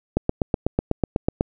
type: click train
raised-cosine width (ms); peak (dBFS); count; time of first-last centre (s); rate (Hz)
2; -5; 11; 0.17-1.409; 8.07
effects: none